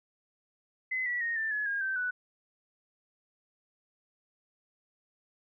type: tone with pitch steps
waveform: sine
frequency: 2035 / 1945.3 / 1859.6 / 1777.7 / 1699.4 / 1624.5 / 1553 / 1484.6 Hz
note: C7 / B6 / A#6 / A6 / G#6 / G#6 / G6 / F#6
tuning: -49 / -27 / -5 / +17 / +39 / -39 / -17 / +5 cents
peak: -29 dBFS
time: 0.91-2.11 s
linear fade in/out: 10 ms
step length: 150 ms
effects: none